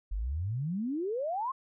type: exponential sweep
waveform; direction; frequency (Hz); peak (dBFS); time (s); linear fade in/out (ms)
sine; up; 43.94 to 1100; -30; 0.11-1.52; 10
effects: none